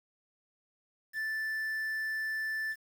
triangle tone with quantisation, 1760 Hz, A6, in tune, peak -30 dBFS, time 1.13-2.76 s, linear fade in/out 50 ms, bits 9, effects none

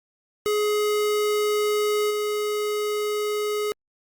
square tone with level steps, 419.9 Hz, G#4, 19 cents sharp, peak -21 / -24 dBFS, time 0.46-3.72 s, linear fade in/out 0 ms, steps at 2.1 s, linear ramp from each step 10 ms, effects Opus 48 kbps

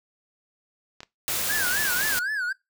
clicks, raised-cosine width 0.2 ms, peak -22 dBFS, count 2, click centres 1.005 / 1.032 s
white noise, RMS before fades -27 dBFS, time 1.28-2.19 s, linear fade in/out 0 ms
triangle tone with vibrato, 1581 Hz, G6, 14 cents sharp, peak -23 dBFS, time 1.49-2.53 s, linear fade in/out 10 ms, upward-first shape sine, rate 3.9 Hz, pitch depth 170 cents each way
effects noise-tail reverb RT60 0.2 s tail -22 dB re dry

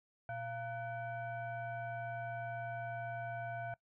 sine tone with frequency modulation, 689 Hz, F5, 24 cents flat, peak -39 dBFS, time 0.29-3.74 s, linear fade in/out 2 ms, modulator 808 Hz, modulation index 1, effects noise-tail reverb RT60 0.1 s tail -21 dB re dry

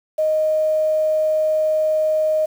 sine tone with quantisation, 622.3 Hz, D#5, in tune, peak -15 dBFS, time 0.18-2.46 s, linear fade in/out 10 ms, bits 7, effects none

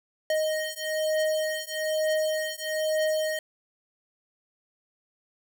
square beating tone pair, 622.3 / 623.4 Hz, D#5 / D#5, 0 / +3 cents, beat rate 1.1 Hz, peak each -29 dBFS, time 0.3-3.39 s, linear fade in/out 2 ms, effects none

